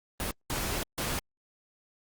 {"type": "noise bursts at uneven times", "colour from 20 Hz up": "pink", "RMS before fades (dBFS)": -32, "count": 3, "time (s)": [[0.2, 0.31], [0.5, 0.83], [0.98, 1.19]], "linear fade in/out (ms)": 0, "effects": ["Opus 32 kbps"]}